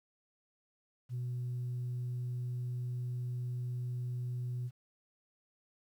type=tone; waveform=sine; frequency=123.47 Hz; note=B2; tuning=in tune; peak=-33 dBFS; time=1.09-4.71 s; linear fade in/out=50 ms; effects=tanh soft clip ceiling -32 dBFS + 11-bit